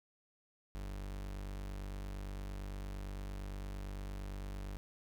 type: tone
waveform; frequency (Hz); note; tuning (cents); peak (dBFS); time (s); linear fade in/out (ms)
40% pulse; 48.79; G1; -7; -40; 0.75-4.77; 0
effects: none